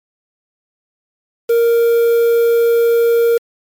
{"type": "tone with quantisation", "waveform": "triangle", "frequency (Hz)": 466.2, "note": "A#4", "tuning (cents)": 0, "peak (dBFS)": -7, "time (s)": [1.49, 3.38], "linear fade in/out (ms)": 10, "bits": 5, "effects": ["MP3 96 kbps"]}